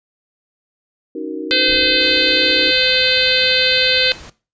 sine chord, D# minor seventh, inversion third, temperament just, 280 / 311.1 / 373.4 / 466.7 Hz, C#4 / D#4 / F#4 / A#4, +18 / 0 / +16 / +2 cents, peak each -30 / -26 / -28 / -28 dBFS, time 1.15-2.71 s, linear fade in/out 5 ms
harmonic tone, 513 Hz, C5, 34 cents flat, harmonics 1 / 3 / 4 / 5 / 6 / 7 / 8 / 9, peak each -22 / -21 / -23 / -21 / -21 / -19 / -19 / -22 dBFS, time 1.51-4.12 s, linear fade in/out 0 ms
brown noise with exponential decay, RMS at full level -31 dBFS, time 1.68-2.93 s, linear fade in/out 5 ms, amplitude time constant 270 ms
pink noise, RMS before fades -37 dBFS, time 2-4.3 s, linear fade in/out 5 ms
effects noise-tail reverb RT60 0.3 s tail -17 dB re dry + resampled to 16000 Hz

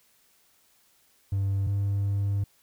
triangle tone pair in turn, 98.2 / 99.92 Hz, G2 / G2, +4 / +34 cents, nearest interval unison, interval 30 cents, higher second, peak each -21 dBFS, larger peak neither, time 1.32-1.67 / 1.67-2.44 s, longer second, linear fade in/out 5 ms, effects tanh soft clip ceiling -18 dBFS + white hiss -64 dBFS RMS until 2.62 s

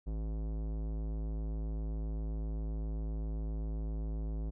sine tone with tanh clipping, 53.8 Hz, A1, 38 cents flat, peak -36 dBFS, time 0.06-4.51 s, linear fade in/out 20 ms, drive 18 dB, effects none

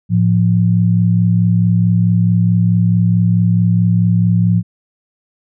sine tone pair together, 110 / 174.61 Hz, A2 / F3, 0 / 0 cents, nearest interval minor sixth, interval 800 cents, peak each -12 dBFS, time 0.09-4.63 s, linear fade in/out 50 ms, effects none

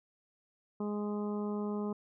harmonic tone, 207.7 Hz, G#3, in tune, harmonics 1 / 2 / 3 / 4 / 5 / 6, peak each -34 / -38 / -48 / -48 / -48 / -51 dBFS, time 0.8-1.93 s, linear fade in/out 5 ms, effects none

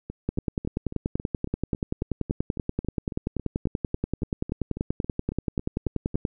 two click trains, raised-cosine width 3 ms, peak -12 / -21 dBFS, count 63 / 23, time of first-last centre 0.29-6.252 / 0.1-6.144 s, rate 10.4 / 3.64 Hz, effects none

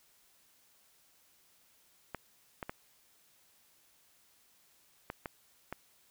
clicks, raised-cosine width 0.5 ms, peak -23 dBFS, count 6, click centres 2.147 / 2.628 / 2.695 / 5.101 / 5.258 / 5.726 s, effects white hiss -67 dBFS RMS until 6.1 s

